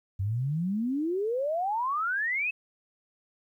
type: exponential sweep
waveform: sine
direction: up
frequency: 92.5 to 2637 Hz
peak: -26 dBFS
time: 0.19-2.51 s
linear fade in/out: 10 ms
effects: 11-bit